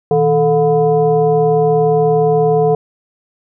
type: tone with frequency modulation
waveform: sine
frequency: 440 Hz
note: A4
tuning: in tune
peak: -9 dBFS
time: 0.11-2.75 s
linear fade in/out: 2 ms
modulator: 281 Hz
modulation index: 0.91
effects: none